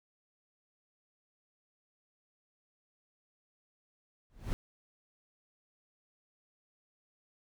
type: noise with exponential growth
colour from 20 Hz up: brown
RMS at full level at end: -29 dBFS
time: 4.3-4.53 s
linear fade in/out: 0 ms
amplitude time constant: 50 ms
effects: none